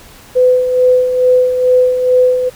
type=tone with tremolo; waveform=sine; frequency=504 Hz; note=B4; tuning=35 cents sharp; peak=-5 dBFS; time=0.35-2.5 s; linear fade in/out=20 ms; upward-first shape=sine; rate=2.3 Hz; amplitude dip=55%; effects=pink hiss -39 dBFS RMS until 2.55 s